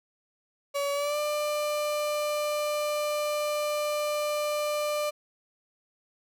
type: tone with pitch glide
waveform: 35% pulse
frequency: 566 to 595.5 Hz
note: C#5 to D5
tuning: +36 to +24 cents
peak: -25 dBFS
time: 0.74-5.11 s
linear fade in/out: 20 ms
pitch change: +88 cents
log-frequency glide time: 0.93-1.18 s
effects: none